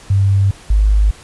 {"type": "tone pair in turn", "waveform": "sine", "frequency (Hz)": [98.2, 51.75], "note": ["G2", "G#1"], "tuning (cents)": [4, -5], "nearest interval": "major seventh", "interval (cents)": 1109, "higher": "first", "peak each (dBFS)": [-9, -8], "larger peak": "second", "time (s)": [[0.1, 0.51], [0.7, 1.11]], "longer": "neither", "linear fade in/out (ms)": 5, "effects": ["pink hiss -40 dBFS RMS until 1.23 s", "resampled to 24000 Hz"]}